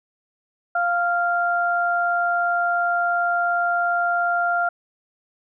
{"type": "tone pair together", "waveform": "sine", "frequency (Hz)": [698.5, 1391.4], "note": ["F5", "F6"], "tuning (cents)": [0, -7], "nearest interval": "octave", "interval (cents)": 1193, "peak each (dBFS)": -21, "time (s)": [0.75, 4.69], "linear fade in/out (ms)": 5, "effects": []}